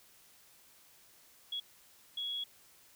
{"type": "tone bursts at uneven times", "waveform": "sine", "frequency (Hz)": 3342, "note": "G#7", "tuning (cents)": 10, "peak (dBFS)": -35, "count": 2, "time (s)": [[1.52, 1.6], [2.17, 2.44]], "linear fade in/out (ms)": 5, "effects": ["white hiss -62 dBFS RMS until 2.95 s"]}